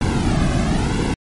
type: noise with flanger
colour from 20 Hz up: brown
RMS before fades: -18 dBFS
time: 0.01-1.14 s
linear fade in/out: 2 ms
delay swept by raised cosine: 1.6 to 2.18 ms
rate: 1 Hz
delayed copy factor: -0.8
effects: MP3 48 kbps